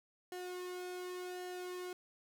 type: tone with flanger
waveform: sawtooth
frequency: 361.9 Hz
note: F#4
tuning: 38 cents flat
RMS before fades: -44 dBFS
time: 0.32-1.93 s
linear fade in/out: 2 ms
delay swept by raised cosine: 0.83 to 1.75 ms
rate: 0.89 Hz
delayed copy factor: -0.6
effects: none